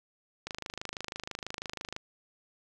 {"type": "click train", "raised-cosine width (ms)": 0.2, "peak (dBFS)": -19, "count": 40, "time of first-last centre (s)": [0.47, 1.964], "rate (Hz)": 26.1, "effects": ["9-bit"]}